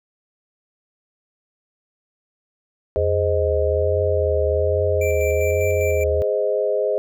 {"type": "chord", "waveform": "sine", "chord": "Ab major", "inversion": "none", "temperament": "just", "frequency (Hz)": [415.3, 519.1, 623], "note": ["Ab4", "C5", "Eb5"], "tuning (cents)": [0, -14, 2], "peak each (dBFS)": -22, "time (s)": [2.96, 6.98], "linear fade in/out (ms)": 0}
{"type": "tone with vibrato", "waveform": "sine", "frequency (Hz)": 83.2, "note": "E2", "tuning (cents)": 17, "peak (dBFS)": -22, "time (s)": [2.97, 6.22], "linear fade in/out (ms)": 0, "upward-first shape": "triangle", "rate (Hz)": 1.2, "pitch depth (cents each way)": 130}
{"type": "tone with tremolo", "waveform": "square", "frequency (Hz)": 2349, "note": "D7", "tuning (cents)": 0, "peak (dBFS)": -28, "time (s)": [5.01, 6.04], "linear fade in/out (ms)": 5, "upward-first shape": "square", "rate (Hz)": 5, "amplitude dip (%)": 40}
{"effects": []}